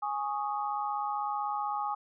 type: chord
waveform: sine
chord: Ab suspended fourth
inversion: none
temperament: equal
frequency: 830.6 / 1108.7 / 1244.5 Hz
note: Ab5 / Db6 / Eb6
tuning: 0 / 0 / 0 cents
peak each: -32 / -37 / -36 dBFS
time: 0.02-1.95 s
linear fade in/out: 10 ms
effects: none